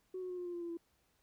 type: tone with pitch steps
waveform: sine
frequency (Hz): 371.2 / 366.1 / 361 / 356.1 / 351.2 / 346.3 / 341.6 / 336.9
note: F#4 / F#4 / F#4 / F4 / F4 / F4 / F4 / E4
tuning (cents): +6 / -18 / -43 / +34 / +10 / -15 / -38 / +38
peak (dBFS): -38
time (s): 0.14-0.772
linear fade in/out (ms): 5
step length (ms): 79
effects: tanh soft clip ceiling -35 dBFS + pink hiss -75 dBFS RMS until 1.22 s